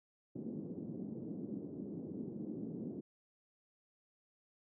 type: band-pass noise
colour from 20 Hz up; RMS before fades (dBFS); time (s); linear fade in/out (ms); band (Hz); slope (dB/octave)
pink; -44; 0.35-3.01; 10; 170 to 360; 24
effects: none